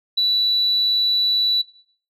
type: tone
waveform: sine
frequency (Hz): 3951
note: B7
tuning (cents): 0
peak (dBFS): -14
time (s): 0.17-1.62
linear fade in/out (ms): 10
effects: noise-tail reverb RT60 0.5 s tail -17 dB re dry + tanh soft clip ceiling -11 dBFS